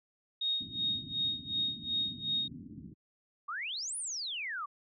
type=tone with tremolo; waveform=sine; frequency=3729 Hz; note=A#7; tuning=in tune; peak=-28 dBFS; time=0.41-2.48 s; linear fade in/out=5 ms; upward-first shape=sine; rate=2.7 Hz; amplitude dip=90%
type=low-pass noise; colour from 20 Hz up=white; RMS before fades=-46 dBFS; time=0.6-2.94 s; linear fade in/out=10 ms; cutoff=290 Hz; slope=48 dB/octave
type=exponential two-way sweep; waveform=sine; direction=up then down; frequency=1115 to 10150 to 1115 Hz; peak=-35 dBFS; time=3.48-4.66 s; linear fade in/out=10 ms; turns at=3.97 s
effects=high-pass 100 Hz 12 dB/octave